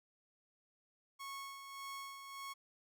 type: tone with tremolo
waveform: sawtooth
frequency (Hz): 1100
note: C#6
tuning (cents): -14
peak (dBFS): -40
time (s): 1.19-2.54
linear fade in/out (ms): 20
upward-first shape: sine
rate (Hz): 1.7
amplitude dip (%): 50
effects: none